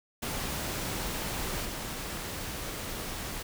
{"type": "noise with level steps", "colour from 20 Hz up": "pink", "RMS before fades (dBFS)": [-34, -37], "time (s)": [0.22, 3.43], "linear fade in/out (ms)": 10, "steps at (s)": 1.65, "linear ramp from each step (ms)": 2, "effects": []}